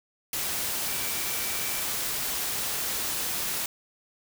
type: tone in noise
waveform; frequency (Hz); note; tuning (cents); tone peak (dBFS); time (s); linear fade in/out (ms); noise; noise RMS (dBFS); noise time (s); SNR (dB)
sine; 2318; D7; -23; -41; 0.88-1.83; 2; white; -30; 0.33-3.66; -14
effects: none